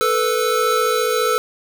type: tone cluster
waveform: square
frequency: 438.8 / 493.4 / 1315 Hz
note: A4 / B4 / E6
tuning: -5 / -2 / -5 cents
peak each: -21 dBFS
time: 0.01-1.38 s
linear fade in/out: 0 ms
effects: none